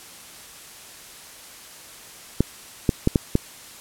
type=clicks; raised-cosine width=3 ms; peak=-3 dBFS; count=5; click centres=2.406 / 2.892 / 3.074 / 3.158 / 3.354 s; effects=white hiss -43 dBFS RMS until 3.8 s + low-pass 12000 Hz 12 dB/octave